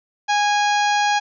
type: harmonic tone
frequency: 825 Hz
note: G#5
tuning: 12 cents flat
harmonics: 1 / 2 / 3 / 4 / 5 / 6 / 7 / 8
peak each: -17 / -23 / -27 / -29 / -31 / -33 / -34 / -35 dBFS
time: 0.28-1.2 s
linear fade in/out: 20 ms
effects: none